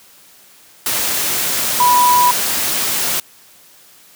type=tone in noise; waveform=sine; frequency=983 Hz; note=B5; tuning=8 cents flat; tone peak=-9 dBFS; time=1.8-2.31 s; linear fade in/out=2 ms; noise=white; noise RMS=-18 dBFS; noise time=0.86-3.2 s; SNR=+6 dB; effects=white hiss -46 dBFS RMS until 4.15 s + high-pass 100 Hz 12 dB/octave